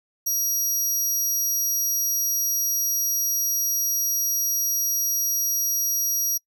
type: tone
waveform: 25% pulse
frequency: 5740 Hz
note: F8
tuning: 47 cents sharp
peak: -16 dBFS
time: 0.26-6.38 s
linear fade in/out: 10 ms
effects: noise-tail reverb RT60 0.1 s tail -26 dB re dry

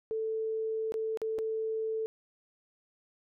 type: tone with dropouts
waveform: sine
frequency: 441.9 Hz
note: A4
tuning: 7 cents sharp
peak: -30 dBFS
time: 0.11-2.06 s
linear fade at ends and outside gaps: 0 ms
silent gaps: 0.921-0.941 / 1.173-1.217 / 1.384-1.388 s
effects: none

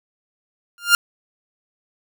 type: tone with exponential growth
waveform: sawtooth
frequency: 1400 Hz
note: F6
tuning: 4 cents sharp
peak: -3 dBFS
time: 0.78-0.95 s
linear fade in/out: 1 ms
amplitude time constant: 35 ms
effects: none

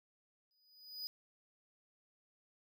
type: tone with exponential growth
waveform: square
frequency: 4963 Hz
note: D#8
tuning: 5 cents flat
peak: -39 dBFS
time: 0.51-1.07 s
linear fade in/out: 0 ms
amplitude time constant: 120 ms
effects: none

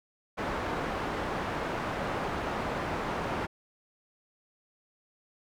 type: low-pass noise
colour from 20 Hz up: white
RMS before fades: -33 dBFS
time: 0.37-3.47 s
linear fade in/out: 20 ms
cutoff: 1100 Hz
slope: 12 dB/octave
effects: none

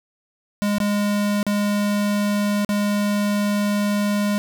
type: tone with dropouts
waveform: square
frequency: 205.5 Hz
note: G#3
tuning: 18 cents flat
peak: -19 dBFS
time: 0.62-4.38 s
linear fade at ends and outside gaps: 0 ms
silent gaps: 0.783-0.802 / 1.429-1.466 / 2.648-2.691 s
effects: none

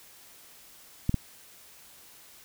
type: clicks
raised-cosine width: 5 ms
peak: -12 dBFS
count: 2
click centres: 1.094 / 1.143 s
effects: white hiss -53 dBFS RMS until 2.44 s

